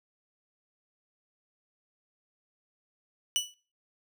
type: tone with exponential decay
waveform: 25% pulse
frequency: 2960 Hz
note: F#7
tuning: in tune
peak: -18 dBFS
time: 3.36-3.54 s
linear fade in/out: 0 ms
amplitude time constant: 39 ms
effects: noise-tail reverb RT60 0.4 s tail -24 dB re dry